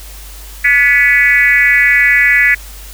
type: tone with frequency modulation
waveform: sine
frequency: 1975.5 Hz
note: B6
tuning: in tune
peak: -6 dBFS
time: 0.64-2.55 s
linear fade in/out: 10 ms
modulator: 263 Hz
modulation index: 1.2
effects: added 50 Hz sine -30 dBFS peak until 2.93 s + white hiss -35 dBFS RMS until 2.93 s